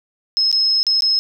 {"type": "tone with dropouts", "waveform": "sine", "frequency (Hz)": 5170, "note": "E8", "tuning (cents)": -34, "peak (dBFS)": -13, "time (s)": [0.37, 1.19], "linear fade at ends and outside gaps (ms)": 0, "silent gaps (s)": [[0.515, 0.527], [0.83, 0.867], [1.007, 1.022]], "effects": []}